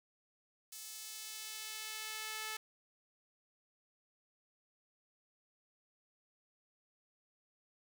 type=tone with high-pass filter sweep; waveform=sawtooth; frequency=435 Hz; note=A4; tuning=20 cents flat; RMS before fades=-45 dBFS; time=0.72-2.57 s; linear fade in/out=5 ms; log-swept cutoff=6300 to 1500 Hz; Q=0.72; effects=11-bit